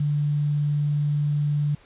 sine tone with quantisation, 146.83 Hz, D3, in tune, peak -20 dBFS, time 0-1.75 s, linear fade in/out 5 ms, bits 8, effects pink hiss -54 dBFS RMS until 1.85 s + resampled to 8000 Hz

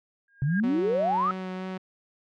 sine tone with exponential growth, 1621 Hz, G#6, 42 cents flat, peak -26 dBFS, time 0.28-0.6 s, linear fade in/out 2 ms, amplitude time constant 69 ms
sine exponential sweep, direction up, 130.81 to 1318.5 Hz, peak -22 dBFS, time 0.42-1.31 s, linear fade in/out 0 ms
sawtooth tone with vibrato, 186.3 Hz, F#3, 12 cents sharp, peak -28 dBFS, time 0.63-1.78 s, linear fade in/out 10 ms, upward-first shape sine, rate 3.1 Hz, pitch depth 11 cents each way
effects low-pass 3000 Hz 12 dB/octave

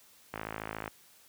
click train, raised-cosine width 0.5 ms, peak -21 dBFS, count 30, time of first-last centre 0.34-0.878 s, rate 53.9 Hz, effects white hiss -60 dBFS RMS until 1.28 s + high-pass 60 Hz 12 dB/octave

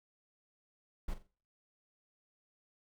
brown noise with echo, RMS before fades -36 dBFS, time 1.08-1.14 s, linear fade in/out 5 ms, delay 44 ms, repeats 3, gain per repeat -11 dB, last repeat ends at 1.272 s, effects noise-tail reverb RT60 0.4 s tail -21 dB re dry

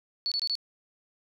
sine tone bursts, 4435 Hz, C#8, in tune, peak -26 dBFS, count 4, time 0.26-0.553 s, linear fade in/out 0 ms, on 56 ms, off 23 ms, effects none

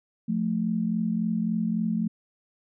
sine tone pair together, 176.7 / 220.3 Hz, F3 / A3, +21 / +2 cents, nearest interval major third, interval 381 cents, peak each -28 / -25 dBFS, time 0.28-2.08 s, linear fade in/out 10 ms, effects none

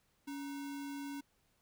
sine tone with sample-and-hold, 281.4 Hz, C#4, 26 cents sharp, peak -40 dBFS, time 0.27-1.21 s, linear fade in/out 10 ms, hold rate 1225 Hz, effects pink hiss -75 dBFS RMS until 1.61 s

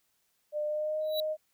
sine tone with pitch glide, 600 to 619.7 Hz, D5 to D#5, +37 to -7 cents, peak -29 dBFS, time 0.52-1.37 s, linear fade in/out 50 ms, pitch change +56 cents, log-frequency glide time 0.65-1 s
square tone with exponential growth, 3918 Hz, B7, 15 cents flat, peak -29 dBFS, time 1.01-1.2 s, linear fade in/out 1 ms, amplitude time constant 40 ms
effects white hiss -74 dBFS RMS until 1.53 s

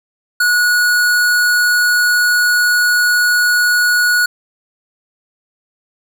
square tone, 1459 Hz, F#6, 25 cents flat, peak -11 dBFS, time 0.4-4.26 s, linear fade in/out 5 ms, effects none

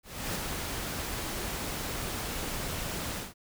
pink noise with ADSR envelope, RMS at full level -32 dBFS, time 0.03-3.34 s, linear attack 320 ms, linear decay 21 ms, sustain -3 dB, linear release 170 ms, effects none

